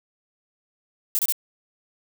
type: noise bursts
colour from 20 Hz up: violet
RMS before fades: -22 dBFS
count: 3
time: 1.15-1.323 s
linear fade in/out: 0 ms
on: 39 ms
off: 28 ms
effects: none